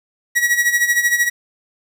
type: tone with tremolo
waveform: 45% pulse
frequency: 1918 Hz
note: A#6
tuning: 49 cents sharp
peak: -11 dBFS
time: 0.35-1.3 s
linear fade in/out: 20 ms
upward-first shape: sine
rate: 13 Hz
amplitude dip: 70%
effects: 8-bit